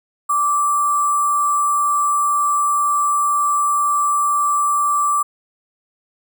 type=tone with sample-and-hold; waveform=sine; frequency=1169 Hz; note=D6; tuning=8 cents flat; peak=-14 dBFS; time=0.29-5.23 s; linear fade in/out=10 ms; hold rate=8820 Hz; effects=none